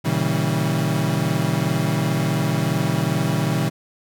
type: chord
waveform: 35% pulse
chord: A# diminished seventh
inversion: none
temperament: equal with one note detuned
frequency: 116.54 / 138.59 / 161.33 / 196 Hz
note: A#2 / C#3 / E3 / G3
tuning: 0 / 0 / -37 / 0 cents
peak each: -24 / -22 / -21 / -25 dBFS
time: 0.04-3.7 s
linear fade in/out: 20 ms
effects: none